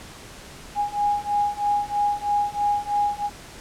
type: beating tone pair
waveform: sine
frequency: 821 / 824.1 Hz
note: G#5 / G#5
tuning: -20 / -14 cents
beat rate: 3.1 Hz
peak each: -24 / -23 dBFS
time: 0.75-3.3 s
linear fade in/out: 50 ms
effects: pink hiss -42 dBFS RMS until 3.6 s + low-pass 10000 Hz 12 dB/octave